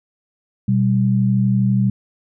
sine tone pair together, 123.1 / 195.41 Hz, B2 / G3, -5 / -5 cents, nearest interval minor sixth, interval 800 cents, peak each -16 dBFS, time 0.68-1.9 s, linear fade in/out 5 ms, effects none

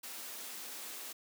white high-pass noise, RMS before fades -45 dBFS, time 0.03-1.13 s, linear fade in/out 10 ms, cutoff 200 Hz, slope 96 dB/octave, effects none

